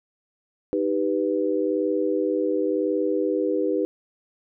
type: chord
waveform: sine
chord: Eb augmented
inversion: none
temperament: equal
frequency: 311.1 / 392 / 493.9 Hz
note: Eb4 / G4 / B4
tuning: 0 / 0 / 0 cents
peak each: -25 dBFS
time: 0.73-3.85 s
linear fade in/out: 0 ms
effects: none